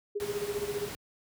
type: tone with tremolo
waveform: sine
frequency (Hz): 410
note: G#4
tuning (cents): -22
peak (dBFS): -28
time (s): 0.15-0.89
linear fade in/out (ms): 10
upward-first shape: sine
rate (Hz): 15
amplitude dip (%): 80
type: noise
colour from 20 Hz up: pink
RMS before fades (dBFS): -40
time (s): 0.2-0.95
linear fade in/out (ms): 0
effects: high-pass 80 Hz 12 dB/octave